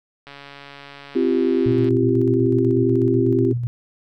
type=click train; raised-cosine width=0.3 ms; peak=-23 dBFS; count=229; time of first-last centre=0.27-1.887 s; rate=141 Hz
type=chord; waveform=sine; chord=C suspended fourth; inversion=none; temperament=equal with one note detuned; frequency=261.6 / 342 / 392 Hz; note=C4 / F4 / G4; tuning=0 / -36 / 0 cents; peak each=-20 dBFS; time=1.15-3.53 s; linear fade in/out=10 ms
type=tone with tremolo; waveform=sine; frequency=120.2 Hz; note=B2; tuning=46 cents flat; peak=-19 dBFS; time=1.66-3.67 s; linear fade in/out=0 ms; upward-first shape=square; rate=8.1 Hz; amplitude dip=35%
effects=none